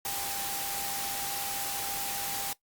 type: tone in noise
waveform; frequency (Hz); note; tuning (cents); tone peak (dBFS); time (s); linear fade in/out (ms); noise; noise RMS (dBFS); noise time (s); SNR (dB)
sine; 796; G5; +26; -39; 0.05-2.53; 2; white; -34; 0.05-2.53; -8
effects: noise-tail reverb RT60 0.1 s tail -18 dB re dry + Opus 48 kbps